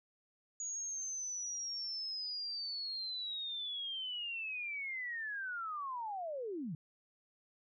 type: linear sweep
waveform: sine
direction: down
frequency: 6760 to 137.2 Hz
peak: -38 dBFS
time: 0.6-6.75 s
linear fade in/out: 2 ms
effects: none